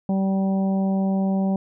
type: harmonic tone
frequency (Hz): 192.9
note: G3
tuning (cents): -28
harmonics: 1 / 2 / 3 / 4 / 5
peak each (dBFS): -19 / -34 / -31 / -33 / -43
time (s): 0.09-1.56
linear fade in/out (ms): 2
effects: none